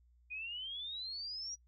sine exponential sweep, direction up, 2449 to 5810 Hz, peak -40 dBFS, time 0.3-1.56 s, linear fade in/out 20 ms, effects noise-tail reverb RT60 0.1 s tail -25 dB re dry + added 60 Hz sine -64 dBFS peak until 1.67 s

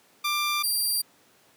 15% pulse tone pair in turn, 1186 / 4730 Hz, D6 / D8, +17 / +12 cents, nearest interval 2 octaves, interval 2395 cents, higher second, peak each -18 / -17 dBFS, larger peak second, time 0.24-0.63 / 0.63-1.02 s, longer neither, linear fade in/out 10 ms, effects pink hiss -59 dBFS RMS until 1.56 s + high-pass 200 Hz 12 dB/octave

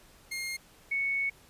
sawtooth / sine tone pair in turn, 2132 / 2215 Hz, C7 / C#7, +32 / -2 cents, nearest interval minor second, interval 66 cents, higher second, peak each -30 / -27 dBFS, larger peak second, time 0.31-0.57 / 0.91-1.3 s, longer second, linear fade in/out 10 ms, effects pink hiss -58 dBFS RMS until 1.49 s + resampled to 32000 Hz

